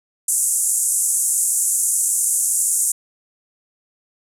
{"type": "band-pass noise", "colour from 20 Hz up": "pink", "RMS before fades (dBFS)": -19, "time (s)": [0.28, 2.92], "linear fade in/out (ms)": 5, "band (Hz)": [7200, 11000], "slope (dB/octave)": 48, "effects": []}